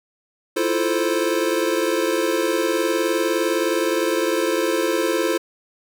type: chord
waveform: square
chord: F major seventh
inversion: third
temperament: equal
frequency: 329.6 / 349.2 / 440 / 523.3 Hz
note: E4 / F4 / A4 / C5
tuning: 0 / 0 / 0 / 0 cents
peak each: -25 dBFS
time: 0.56-5.38 s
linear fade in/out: 10 ms
effects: none